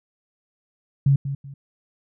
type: tone with echo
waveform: sine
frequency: 138.59 Hz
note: C#3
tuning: in tune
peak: -13 dBFS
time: 1.06-1.16 s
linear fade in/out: 5 ms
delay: 190 ms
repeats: 2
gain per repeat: -11 dB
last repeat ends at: 1.54 s
effects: none